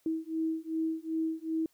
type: beating tone pair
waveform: sine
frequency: 320.4 / 323 Hz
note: E4 / E4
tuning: -49 / -35 cents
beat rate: 2.6 Hz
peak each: -33 / -33 dBFS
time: 0.06-1.66 s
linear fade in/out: 2 ms
effects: white hiss -70 dBFS RMS until 1.73 s